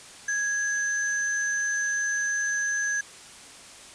sine tone pair together, 1661.2 / 6164 Hz, G#6 / G8, 0 / -30 cents, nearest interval octave + major seventh, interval 2270 cents, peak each -25 / -31 dBFS, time 0.28-3.01 s, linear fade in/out 5 ms, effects white hiss -46 dBFS RMS until 3.94 s + resampled to 22050 Hz

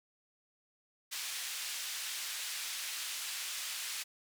pink band-pass noise, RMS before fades -40 dBFS, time 1.11-4.04 s, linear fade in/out 20 ms, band 2400 to 12000 Hz, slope 12 dB/octave, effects none

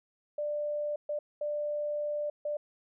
sine tone bursts at uneven times, 592 Hz, D5, 14 cents sharp, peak -30 dBFS, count 4, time 0.38-0.96 / 1.09-1.19 / 1.41-2.3 / 2.45-2.57 s, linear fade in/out 5 ms, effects none

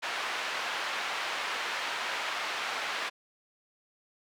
pink band-pass noise, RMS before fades -34 dBFS, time 0.02-3.1 s, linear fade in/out 20 ms, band 950 to 3300 Hz, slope 12 dB/octave, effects none

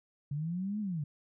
sine linear two-way sweep, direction up then down, 138.59 to 216.2 to 138.59 Hz, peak -32 dBFS, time 0.31-1.04 s, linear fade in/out 5 ms, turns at 0.8 s, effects none

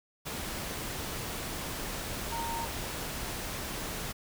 sine tone in noise, 923 Hz, A#5, 17 cents flat, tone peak -34 dBFS, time 2.31-2.66 s, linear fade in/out 20 ms, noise pink, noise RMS -37 dBFS, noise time 0.25-4.13 s, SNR 0 dB, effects none

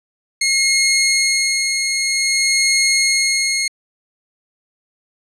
15% pulse tone with tremolo, 2156 Hz, C#7, 49 cents flat, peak -6 dBFS, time 0.41-3.68 s, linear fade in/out 5 ms, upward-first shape sine, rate 0.52 Hz, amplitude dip 40%, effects low-pass 10000 Hz 12 dB/octave

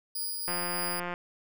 5% pulse tone with tremolo, 4902 Hz, D#8, 27 cents flat, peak -24 dBFS, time 0.15-1 s, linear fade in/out 5 ms, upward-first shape triangle, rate 3.3 Hz, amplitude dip 30%
click train, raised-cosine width 0.5 ms, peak -20 dBFS, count 117, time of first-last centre 0.48-1.139 s, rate 176 Hz
effects none

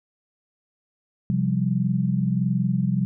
sine chord, C suspended fourth, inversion none, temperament equal, 130.81 / 174.61 / 196 Hz, C3 / F3 / G3, 0 / 0 / 0 cents, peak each -24 dBFS, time 1.3-3.05 s, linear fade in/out 0 ms, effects none

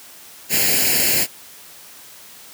white noise with comb filter, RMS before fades -17 dBFS, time 0.49-1.27 s, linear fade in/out 50 ms, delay 0.42 ms, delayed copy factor +0.8, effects white hiss -42 dBFS RMS until 2.53 s + high-pass 100 Hz 12 dB/octave

